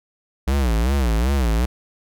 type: tone with vibrato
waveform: square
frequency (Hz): 61.9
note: B1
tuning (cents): +5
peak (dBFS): -17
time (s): 0.47-1.66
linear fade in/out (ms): 10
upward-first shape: sine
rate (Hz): 2.6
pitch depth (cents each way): 230
effects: none